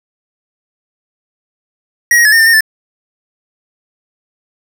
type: tone with pitch steps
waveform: square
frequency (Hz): 1899 / 1883 / 1713 / 1826 / 1795 / 1836 / 1760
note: A#6 / A#6 / A6 / A#6 / A6 / A#6 / A6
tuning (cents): +32 / +17 / -47 / -36 / +34 / -27 / 0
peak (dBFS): -6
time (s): 2.11-2.607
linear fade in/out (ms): 2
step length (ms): 71
effects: none